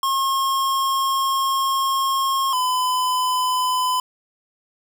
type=tone pair in turn; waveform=square; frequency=1078 / 1009.5 Hz; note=C#6 / B5; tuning=-49 / +38 cents; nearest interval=minor second; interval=113 cents; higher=first; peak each=-19 dBFS; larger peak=neither; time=0.03-2.53 / 2.53-4 s; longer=first; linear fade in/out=2 ms; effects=none